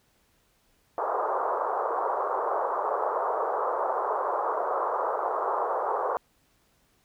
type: band-pass noise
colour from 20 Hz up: white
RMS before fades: -28 dBFS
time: 0.98-6.17 s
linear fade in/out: 0 ms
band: 410 to 1200 Hz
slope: 48 dB/octave
effects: pink hiss -67 dBFS RMS until 7.04 s